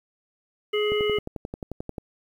harmonic tone, 420.4 Hz, G#4, 21 cents sharp, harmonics 1 / 3 / 5 / 7, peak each -22 / -35 / -32 / -31 dBFS, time 0.73-1.19 s, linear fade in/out 10 ms
click train, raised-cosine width 2 ms, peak -19 dBFS, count 13, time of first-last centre 0.92-1.982 s, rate 11.3 Hz
effects 9-bit

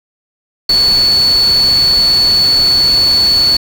sine tone in noise, 4435 Hz, C#8, in tune, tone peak -7 dBFS, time 0.69-3.57 s, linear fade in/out 5 ms, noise pink, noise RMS -23 dBFS, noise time 0.69-3.57 s, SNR +13 dB, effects none

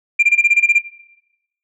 sine tone bursts, 2382 Hz, D7, 24 cents sharp, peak -6 dBFS, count 10, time 0.19-0.788 s, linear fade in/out 10 ms, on 40 ms, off 22 ms, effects noise-tail reverb RT60 0.9 s tail -18 dB re dry + tanh soft clip ceiling -5 dBFS

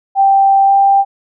sine tone with pitch glide, 784 to 789.9 Hz, G5 to G5, 0 to +13 cents, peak -6 dBFS, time 0.15-1.05 s, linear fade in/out 50 ms, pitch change +13 cents, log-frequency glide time 0.65-0.73 s, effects none

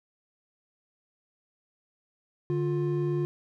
triangle tone pair together, 146.83 / 352.4 Hz, D3 / F4, 0 / +16 cents, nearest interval octave + minor third, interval 1516 cents, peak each -26 dBFS, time 2.5-3.25 s, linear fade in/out 0 ms, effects none

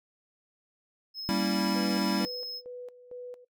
triangle tone, 5170 Hz, E8, 34 cents flat, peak -33 dBFS, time 1.14-2.62 s, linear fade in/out 50 ms
square chord, G diminished seventh, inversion none, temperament equal with one note detuned, 196 / 233.1 / 277.2 / 327.5 Hz, G3 / Bb3 / Db4 / Fb4, 0 / 0 / 0 / -11 cents, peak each -30 / -34 / -34 / -33 dBFS, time 1.29-2.25 s, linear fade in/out 0 ms
sine tone with tremolo, 493.9 Hz, B4, in tune, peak -38 dBFS, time 1.75-3.45 s, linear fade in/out 10 ms, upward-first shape square, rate 2.2 Hz, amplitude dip 75%
effects noise-tail reverb RT60 0.1 s tail -19 dB re dry

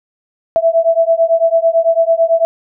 sine beating tone pair, 657 / 666 Hz, E5 / E5, -6 / +18 cents, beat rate 9 Hz, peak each -12 dBFS, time 0.56-2.45 s, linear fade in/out 0 ms, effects none

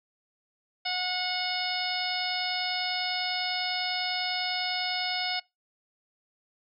harmonic tone, 730 Hz, F#5, 24 cents flat, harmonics 1 / 2 / 3 / 4 / 5 / 6 / 7, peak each -34 / -39 / -35 / -37 / -36 / -37 / -34 dBFS, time 0.85-5.4 s, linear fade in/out 10 ms, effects noise-tail reverb RT60 0.2 s tail -22 dB re dry

